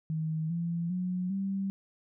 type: tone with pitch steps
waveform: sine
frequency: 158.2 / 169.55 / 181.72 / 194.77 Hz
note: D#3 / E3 / F#3 / G3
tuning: +29 / +49 / -31 / -11 cents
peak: -29 dBFS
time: 0.1-1.7 s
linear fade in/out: 0 ms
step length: 400 ms
effects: none